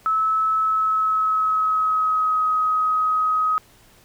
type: tone with pitch glide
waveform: sine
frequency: 1300 to 1263 Hz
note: E6 to D#6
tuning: -24 to +26 cents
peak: -17 dBFS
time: 0.06-3.58 s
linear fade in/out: 0 ms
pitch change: -50 cents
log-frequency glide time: 0.57-2.46 s
effects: pink hiss -53 dBFS RMS until 4.04 s